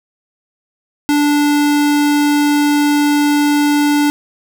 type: tone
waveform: square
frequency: 292.4 Hz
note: D4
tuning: 7 cents flat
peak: -11 dBFS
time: 1.09-4.1 s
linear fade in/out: 0 ms
effects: none